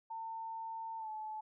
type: tone with pitch glide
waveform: sine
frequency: 900 to 864.8 Hz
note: A5 to A5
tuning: +39 to -30 cents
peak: -40 dBFS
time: 0.1-1.41 s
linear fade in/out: 10 ms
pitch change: -69 cents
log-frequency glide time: 0.98-1.09 s
effects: none